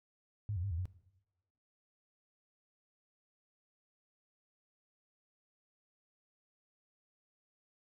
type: tone with pitch steps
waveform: sine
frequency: 104.2 / 86.9 / 100.3 / 82.1 / 91.3 Hz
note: G#2 / F2 / G2 / E2 / F#2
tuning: +6 / -8 / +40 / -6 / -23 cents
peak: -34 dBFS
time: 0.49-0.855 s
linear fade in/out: 0 ms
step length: 73 ms
effects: noise-tail reverb RT60 0.9 s tail -17 dB re dry